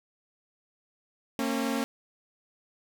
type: tone pair together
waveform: sawtooth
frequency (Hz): 229 / 272.3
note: A#3 / C#4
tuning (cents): -31 / -31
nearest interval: minor third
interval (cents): 300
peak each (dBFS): -26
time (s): 1.39-1.84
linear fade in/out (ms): 0
effects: none